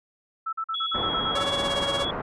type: tone bursts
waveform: sine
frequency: 1318.5 Hz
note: E6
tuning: in tune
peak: -26 dBFS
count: 9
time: 0.46-1.433 s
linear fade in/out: 10 ms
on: 69 ms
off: 44 ms
type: tone with vibrato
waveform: sine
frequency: 3341 Hz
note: G#7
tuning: 10 cents sharp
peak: -27 dBFS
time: 0.74-2.11 s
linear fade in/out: 5 ms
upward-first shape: square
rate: 1.6 Hz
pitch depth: 12 cents each way
type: low-pass noise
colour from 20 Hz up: white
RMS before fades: -31 dBFS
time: 0.94-2.22 s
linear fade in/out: 10 ms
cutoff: 1300 Hz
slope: 24 dB/octave
type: tone with tremolo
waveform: sawtooth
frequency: 560 Hz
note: C#5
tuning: 18 cents sharp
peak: -21 dBFS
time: 1.35-2.05 s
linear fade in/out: 5 ms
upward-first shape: sine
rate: 17 Hz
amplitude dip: 70%
effects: resampled to 24000 Hz